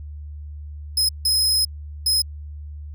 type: tone bursts at uneven times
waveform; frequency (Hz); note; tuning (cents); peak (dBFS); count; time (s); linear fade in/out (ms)
sawtooth; 5110; D#8; +45; -14; 3; 0.97-1.09 / 1.25-1.65 / 2.06-2.22; 5
effects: added 74 Hz sine -32 dBFS peak until 2.94 s